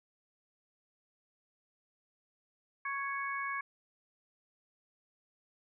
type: harmonic tone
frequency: 554.4 Hz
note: C#5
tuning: in tune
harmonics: 2 / 3 / 4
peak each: -37 / -39 / -40 dBFS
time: 2.85-3.61 s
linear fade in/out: 5 ms
effects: none